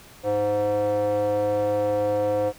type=tone with band-pass filter; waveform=square; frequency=103.8 Hz; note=G#2; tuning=in tune; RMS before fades=-23 dBFS; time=0.23-2.53 s; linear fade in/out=50 ms; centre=570 Hz; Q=7.1; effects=pink hiss -48 dBFS RMS until 2.58 s